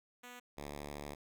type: tone pair in turn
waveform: 5% pulse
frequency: 245.8 / 72.72 Hz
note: B3 / D2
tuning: -8 / -16 cents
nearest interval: octave + major sixth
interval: 2108 cents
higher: first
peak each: -38 / -32 dBFS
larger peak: second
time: 0.23-0.4 / 0.57-1.15 s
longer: second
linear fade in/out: 10 ms
effects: none